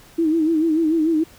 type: tone with vibrato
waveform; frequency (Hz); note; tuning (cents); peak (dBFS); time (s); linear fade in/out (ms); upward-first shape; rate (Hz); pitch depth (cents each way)
sine; 320; D#4; +49; -15; 0.18-1.24; 10; sine; 6.8; 81
effects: pink hiss -48 dBFS RMS until 1.38 s